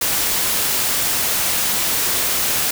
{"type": "noise", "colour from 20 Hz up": "white", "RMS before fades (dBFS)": -19, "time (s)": [0.01, 2.71], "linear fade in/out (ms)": 5, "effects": []}